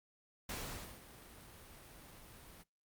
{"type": "noise with ADSR envelope", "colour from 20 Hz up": "pink", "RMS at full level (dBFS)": -42, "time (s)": [0.49, 2.64], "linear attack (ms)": 4, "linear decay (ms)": 500, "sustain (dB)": -14, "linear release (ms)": 27, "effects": ["noise-tail reverb RT60 0.2 s tail -25 dB re dry", "Opus 48 kbps"]}